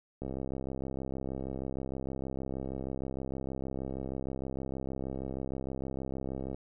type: click train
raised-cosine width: 2 ms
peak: -24 dBFS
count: 421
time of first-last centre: 0.22-6.545 s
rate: 66.4 Hz
effects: none